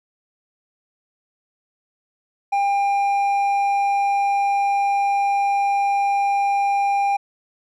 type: tone with hard clipping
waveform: sine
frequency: 800 Hz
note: G5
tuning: 35 cents sharp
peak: -18 dBFS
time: 2.52-7.17 s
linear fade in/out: 10 ms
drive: 5 dB
effects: none